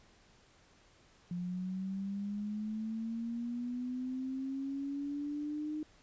sine linear sweep, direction up, 174.61 to 307.4 Hz, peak -35 dBFS, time 1.31-5.83 s, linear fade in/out 2 ms, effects pink hiss -64 dBFS RMS until 6.02 s + resampled to 16000 Hz

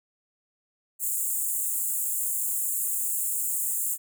pink high-pass noise, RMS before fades -28 dBFS, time 0.99-3.98 s, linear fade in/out 50 ms, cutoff 7100 Hz, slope 96 dB/octave, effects none

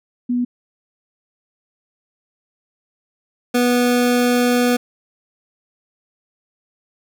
sine / 25% pulse tone pair in turn, 244.9 / 244.9 Hz, B3 / B3, -14 / -14 cents, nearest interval unison, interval 0 cents, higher neither, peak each -16 / -10 dBFS, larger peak second, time 0.29-0.45 / 3.54-4.77 s, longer second, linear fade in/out 10 ms, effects none

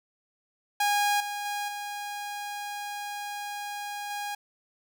sawtooth tone with level steps, 820 Hz, G#5, 22 cents flat, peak -19 / -28 / -26 / -30 / -28 dBFS, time 0.8-4.35 s, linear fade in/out 5 ms, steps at 1.2 / 1.45 / 1.68 / 4.1 s, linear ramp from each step 5 ms, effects none

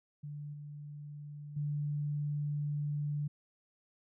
sine tone with level steps, 146.83 Hz, D3, in tune, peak -40 / -43 / -32 dBFS, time 0.23-3.28 s, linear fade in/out 10 ms, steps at 0.53 / 1.56 s, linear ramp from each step 10 ms, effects none

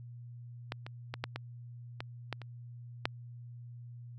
clicks, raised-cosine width 0.3 ms, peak -19 / -27 / -21 / -17 / -21 / -22 / -19 / -30 / -13 dBFS, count 9, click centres 0.721 / 0.865 / 1.14 / 1.24 / 1.36 / 2.005 / 2.327 / 2.417 / 3.055 s, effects added 120 Hz sine -45 dBFS peak until 4.18 s

